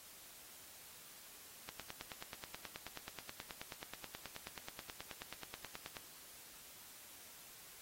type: click train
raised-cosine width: 0.2 ms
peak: -27 dBFS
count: 41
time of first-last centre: 1.69-5.968 s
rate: 9.35 Hz
effects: white hiss -57 dBFS RMS until 7.81 s + AAC 48 kbps